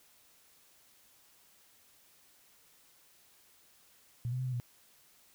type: tone with pitch steps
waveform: sine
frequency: 119.9 / 126.6 / 129.1 / 127.3 / 121.3 Hz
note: A#2 / B2 / C3 / C3 / B2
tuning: +49 / +43 / -23 / -47 / -31 cents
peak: -32 dBFS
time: 4.25-4.6 s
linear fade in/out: 0 ms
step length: 70 ms
effects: white hiss -64 dBFS RMS until 5.34 s